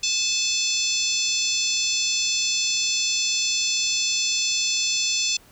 harmonic tone with a mistuned harmonic, 869 Hz, A5, 22 cents flat, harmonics 3 / 4 / 5 / 6 / 7 / 8, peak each -28 / -28 / -28 / -28 / -28 / -28 dBFS, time 0.03-5.37 s, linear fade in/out 5 ms, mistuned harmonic 8, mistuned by +76 cents, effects pink hiss -53 dBFS RMS until 5.51 s

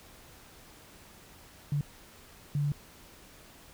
sine tone bursts at uneven times, 144.9 Hz, D3, 23 cents flat, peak -26 dBFS, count 2, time 1.72-1.81 / 2.55-2.72 s, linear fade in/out 2 ms, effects pink hiss -54 dBFS RMS until 3.73 s

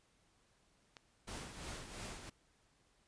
click, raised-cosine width 0.2 ms, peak -34 dBFS, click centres 0.968 s
pink noise with tremolo, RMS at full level -45 dBFS, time 1.27-2.3 s, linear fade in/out 10 ms, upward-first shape triangle, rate 2.9 Hz, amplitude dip 60%
effects pink hiss -73 dBFS RMS until 3.07 s + resampled to 22050 Hz

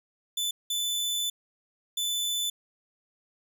sawtooth tone bursts at uneven times, 3505 Hz, A7, 7 cents flat, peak -24 dBFS, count 3, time 0.37-0.51 / 0.7-1.3 / 1.97-2.5 s, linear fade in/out 5 ms, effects none

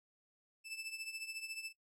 sawtooth tone with tremolo, 2637 Hz, E7, in tune, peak -36 dBFS, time 0.64-1.73 s, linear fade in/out 50 ms, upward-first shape triangle, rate 14 Hz, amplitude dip 80%, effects noise-tail reverb RT60 0.1 s tail -19 dB re dry + low-pass 12000 Hz 12 dB/octave

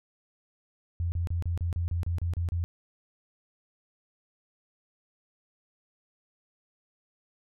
sine tone bursts, 85.8 Hz, F2, 30 cents flat, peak -26 dBFS, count 11, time 1-2.64 s, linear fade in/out 0 ms, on 120 ms, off 32 ms, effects none

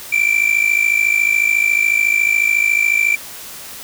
triangle tone with amplitude modulation, 2349 Hz, D7, in tune, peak -7 dBFS, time 0.12-3.16 s, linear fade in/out 10 ms, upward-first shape sine, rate 54 Hz, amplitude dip 80%, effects white hiss -33 dBFS RMS until 3.83 s

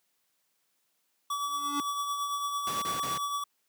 square tone with tremolo, 1145 Hz, D6, 44 cents flat, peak -29 dBFS, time 1.3-3.44 s, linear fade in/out 5 ms, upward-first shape triangle, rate 8.9 Hz, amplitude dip 45%
square tone with exponential growth, 288 Hz, D4, 34 cents flat, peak -30 dBFS, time 1.42-1.8 s, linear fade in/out 0 ms, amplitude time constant 81 ms
pink noise bursts, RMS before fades -37 dBFS, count 3, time 2.67-3.178 s, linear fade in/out 2 ms, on 150 ms, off 29 ms
effects white hiss -75 dBFS RMS until 3.68 s + high-pass 150 Hz 12 dB/octave

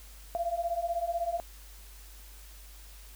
sine beating tone pair, 674 / 690 Hz, E5 / F5, +38 / -21 cents, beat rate 16 Hz, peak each -33 / -31 dBFS, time 0.35-1.4 s, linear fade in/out 0 ms, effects added 50 Hz sine -48 dBFS peak until 3.15 s + white hiss -54 dBFS RMS until 3.15 s

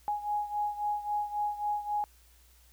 sine beating tone pair, 830.6 / 834.3 Hz, G#5 / G#5, 0 / +8 cents, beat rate 3.7 Hz, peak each -31 / -35 dBFS, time 0.08-2.04 s, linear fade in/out 0 ms, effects added 60 Hz sine -59 dBFS peak until 2.72 s + white hiss -63 dBFS RMS until 2.72 s

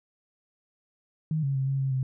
sine tone with pitch steps, 156.7 / 137.7 / 133.8 / 136.4 / 134.7 / 130.9 Hz, D#3 / C#3 / C3 / C#3 / C#3 / C3, +13 / -11 / +39 / -28 / -49 / +1 cents, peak -24 dBFS, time 1.31-2.03 s, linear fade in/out 2 ms, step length 120 ms, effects none

